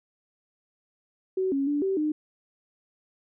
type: tone with pitch steps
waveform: sine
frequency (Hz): 376.7 / 275.6 / 290.8 / 385.6 / 304.4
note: F#4 / C#4 / D4 / G4 / D#4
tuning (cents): +31 / -10 / -17 / -28 / -38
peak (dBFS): -23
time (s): 1.37-2.12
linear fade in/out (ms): 5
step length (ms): 150
effects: none